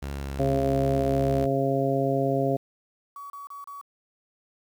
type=tone with vibrato; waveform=sawtooth; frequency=69.3 Hz; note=C#2; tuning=in tune; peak=-27 dBFS; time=0.02-1.46 s; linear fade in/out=10 ms; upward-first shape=triangle; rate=2.3 Hz; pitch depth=22 cents each way
type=harmonic tone; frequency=136.2 Hz; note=C#3; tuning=30 cents flat; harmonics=1 / 2 / 3 / 4 / 5; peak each=-28 / -28 / -28 / -28 / -28 dBFS; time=0.39-2.57 s; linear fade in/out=10 ms
type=tone bursts; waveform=sine; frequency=1132 Hz; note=C#6; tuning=36 cents sharp; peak=-37 dBFS; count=4; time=3.16-3.813 s; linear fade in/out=2 ms; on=140 ms; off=31 ms
effects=9-bit